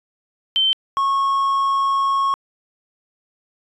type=tone pair in turn; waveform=sine / triangle; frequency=3100 / 1096 Hz; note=G7 / C#6; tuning=-20 / -20 cents; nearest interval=octave + tritone; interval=1800 cents; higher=first; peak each=-14 dBFS; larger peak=neither; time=0.56-0.73 / 0.97-2.34 s; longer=second; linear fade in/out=0 ms; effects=resampled to 24000 Hz